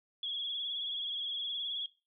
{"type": "tone with vibrato", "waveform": "sine", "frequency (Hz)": 3343, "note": "G#7", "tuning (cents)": 11, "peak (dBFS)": -34, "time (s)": [0.23, 1.86], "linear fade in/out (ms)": 2, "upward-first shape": "sine", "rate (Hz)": 19, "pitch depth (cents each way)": 55, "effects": ["noise-tail reverb RT60 0.3 s tail -20 dB re dry"]}